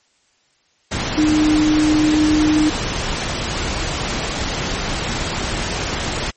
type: tone in noise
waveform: sine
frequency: 306 Hz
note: D#4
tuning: 29 cents flat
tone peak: -12 dBFS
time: 1.17-2.7 s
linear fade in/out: 10 ms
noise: pink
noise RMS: -22 dBFS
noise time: 0.91-6.31 s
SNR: +7 dB
effects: white hiss -60 dBFS RMS until 6.36 s + MP3 32 kbps